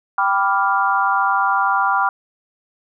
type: chord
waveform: sine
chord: G dominant seventh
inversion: none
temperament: equal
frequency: 784 / 987.8 / 1174.7 / 1396.9 Hz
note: G5 / B5 / D6 / F6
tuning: 0 / 0 / 0 / 0 cents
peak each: -20 dBFS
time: 0.18-2.09 s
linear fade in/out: 2 ms
effects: none